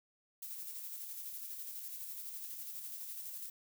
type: noise with tremolo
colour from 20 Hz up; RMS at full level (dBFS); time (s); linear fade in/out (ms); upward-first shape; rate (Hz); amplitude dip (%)
violet; -44; 0.42-3.5; 5; square; 12; 30
effects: none

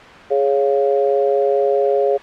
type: chord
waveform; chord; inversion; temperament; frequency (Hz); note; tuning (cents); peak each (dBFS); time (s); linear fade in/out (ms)
sine; Db major; second; equal; 415.3 / 554.4 / 698.5; Ab4 / Db5 / F5; 0 / 0 / 0; -16 / -17 / -22; 0.3-2.18; 20
effects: white hiss -37 dBFS RMS until 2.22 s + low-pass 2000 Hz 12 dB/octave

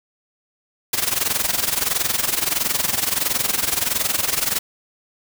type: noise with amplitude modulation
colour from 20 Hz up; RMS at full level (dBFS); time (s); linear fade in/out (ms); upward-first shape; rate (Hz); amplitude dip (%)
white; -18; 0.93-4.59; 5; sine; 21.5; 80
effects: none

